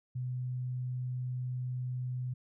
sine tone, 126 Hz, B2, 35 cents sharp, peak -33 dBFS, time 0.15-2.34 s, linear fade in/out 10 ms, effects none

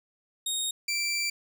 20% pulse tone pair in turn, 3729 / 2344 Hz, A#7 / D7, 0 / -4 cents, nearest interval minor sixth, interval 804 cents, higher first, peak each -22 dBFS, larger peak neither, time 0.46-0.71 / 0.88-1.3 s, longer second, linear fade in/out 5 ms, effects none

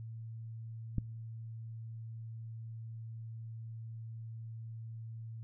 click, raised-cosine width 5 ms, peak -20 dBFS, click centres 0.983 s, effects noise-tail reverb RT60 0.9 s tail -24 dB re dry + added 113 Hz sine -42 dBFS peak until 5.43 s

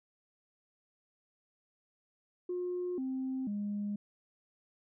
sine tone with pitch steps, 358.4 / 261.9 / 205.3 Hz, F4 / C4 / G#3, +45 / +2 / -20 cents, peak -32 dBFS, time 2.49-3.96 s, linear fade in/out 5 ms, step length 490 ms, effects tanh soft clip ceiling -29 dBFS

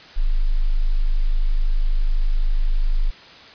sine tone, 25.96 Hz, G#0, in tune, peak -14 dBFS, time 0.16-3.11 s, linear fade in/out 20 ms, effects white hiss -43 dBFS RMS until 3.54 s + resampled to 11025 Hz

